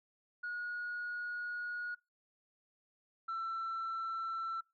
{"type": "tone pair in turn", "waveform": "sine", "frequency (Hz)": [1448, 1339.6], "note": ["F#6", "E6"], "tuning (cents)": [-38, 27], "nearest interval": "minor second", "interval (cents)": 135, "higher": "first", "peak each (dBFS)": [-36, -34], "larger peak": "second", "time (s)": [[0.43, 1.95], [3.28, 4.61]], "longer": "first", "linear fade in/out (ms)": 10, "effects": ["noise-tail reverb RT60 0.2 s tail -22 dB re dry", "tanh soft clip ceiling -34 dBFS"]}